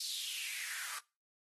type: noise with high-pass filter sweep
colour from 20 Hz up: white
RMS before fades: -41 dBFS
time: 0-0.99 s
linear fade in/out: 5 ms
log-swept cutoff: 4500 to 1200 Hz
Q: 4.2
effects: noise-tail reverb RT60 0.3 s tail -22 dB re dry + AAC 32 kbps